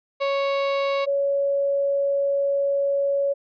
35% pulse / sine tone pair in turn, 554.4 / 559.2 Hz, C#5 / C#5, 0 / +15 cents, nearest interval unison, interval 15 cents, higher second, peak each -19 dBFS, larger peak neither, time 0.2-1.06 / 1.06-3.34 s, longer second, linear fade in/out 20 ms, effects resampled to 11025 Hz

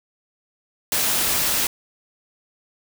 white noise, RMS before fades -21 dBFS, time 0.92-1.67 s, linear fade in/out 2 ms, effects none

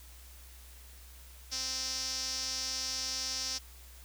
sawtooth tone with band-pass filter, 260.2 Hz, C4, 9 cents flat, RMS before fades -36 dBFS, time 1.51-3.59 s, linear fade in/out 20 ms, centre 5400 Hz, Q 5.9, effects added 62 Hz sine -51 dBFS peak until 4.04 s + white hiss -56 dBFS RMS until 4.04 s

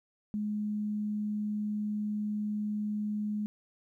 sine tone, 210 Hz, G#3, 19 cents sharp, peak -30 dBFS, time 0.34-3.46 s, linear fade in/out 0 ms, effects 12-bit

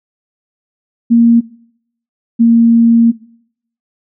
sine tone pair in turn, 233.2 / 231.5 Hz, A#3 / A#3, +1 / -12 cents, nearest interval unison, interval 13 cents, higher first, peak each -4 dBFS, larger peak neither, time 1.1-1.41 / 2.39-3.12 s, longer second, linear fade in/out 20 ms, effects noise-tail reverb RT60 0.7 s tail -22 dB re dry

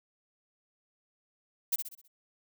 violet noise with echo, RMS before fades -27 dBFS, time 1.72-1.76 s, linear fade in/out 10 ms, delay 64 ms, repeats 5, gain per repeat -7 dB, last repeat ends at 2.08 s, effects none

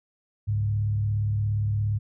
sine tone with frequency modulation, 103.9 Hz, G#2, 1 cent sharp, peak -22 dBFS, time 0.47-1.99 s, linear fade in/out 20 ms, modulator 37.2 Hz, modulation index 0.42, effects none

